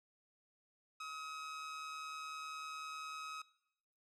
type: tone with amplitude modulation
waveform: sawtooth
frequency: 1272 Hz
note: D#6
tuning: 38 cents sharp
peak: -38 dBFS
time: 1-3.42 s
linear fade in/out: 5 ms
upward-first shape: sine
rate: 150 Hz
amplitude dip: 40%
effects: noise-tail reverb RT60 0.8 s tail -20 dB re dry + low-pass 7000 Hz 12 dB/octave